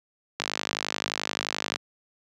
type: click train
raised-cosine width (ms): 0.2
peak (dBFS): -8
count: 71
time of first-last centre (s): 0.4-1.759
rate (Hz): 51.5
effects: high-pass 150 Hz 12 dB/octave